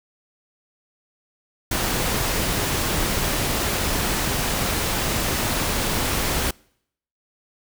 pink noise, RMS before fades -23 dBFS, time 1.71-6.51 s, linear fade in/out 5 ms, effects noise-tail reverb RT60 0.7 s tail -26 dB re dry

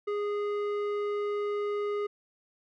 square tone with low-pass filter, 412.6 Hz, G#4, 11 cents flat, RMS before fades -31 dBFS, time 0.07-2.07 s, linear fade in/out 10 ms, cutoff 1700 Hz, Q 0.73, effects none

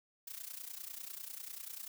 blue noise with amplitude modulation, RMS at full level -43 dBFS, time 0.27-1.88 s, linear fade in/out 5 ms, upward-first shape sine, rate 30.1 Hz, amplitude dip 80%, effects none

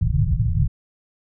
white low-pass noise, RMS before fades -19 dBFS, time 0.01-0.68 s, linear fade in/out 10 ms, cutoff 160 Hz, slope 96 dB/octave, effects none

